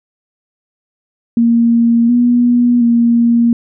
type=tone with pitch steps; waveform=sine; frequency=233.2 / 242.1 / 234.8 Hz; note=A#3 / B3 / A#3; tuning=+1 / -34 / +13 cents; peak=-7 dBFS; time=1.37-3.53 s; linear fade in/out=2 ms; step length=720 ms; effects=none